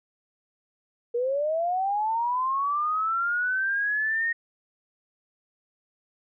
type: linear sweep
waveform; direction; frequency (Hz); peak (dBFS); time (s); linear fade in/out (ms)
sine; up; 466.2 to 1864.7; -23; 1.14-4.33; 10
effects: none